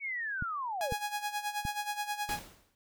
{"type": "linear sweep", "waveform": "sine", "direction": "down", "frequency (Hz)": [2266, 415.3], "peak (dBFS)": -33, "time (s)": [0, 0.95], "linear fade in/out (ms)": 50}
{"type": "clicks", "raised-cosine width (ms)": 5, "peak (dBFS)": -24, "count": 3, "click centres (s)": [0.424, 0.923, 1.652]}
{"type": "tone with tremolo", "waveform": "sawtooth", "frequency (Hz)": 830.6, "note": "G#5", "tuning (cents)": 0, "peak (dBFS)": -27, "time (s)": [0.81, 2.39], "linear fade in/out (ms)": 0, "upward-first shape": "sine", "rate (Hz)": 9.4, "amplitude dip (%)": 75}
{"type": "noise with exponential decay", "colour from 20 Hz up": "pink", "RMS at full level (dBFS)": -37, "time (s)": [2.29, 2.75], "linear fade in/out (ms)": 1, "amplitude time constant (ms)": 100}
{"effects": []}